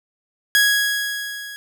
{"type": "tone with level ramp", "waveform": "sawtooth", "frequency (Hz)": 1661.2, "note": "G#6", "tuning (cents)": 0, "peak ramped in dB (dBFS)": [-8, -29], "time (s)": [0.55, 1.56], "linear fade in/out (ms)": 0, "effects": []}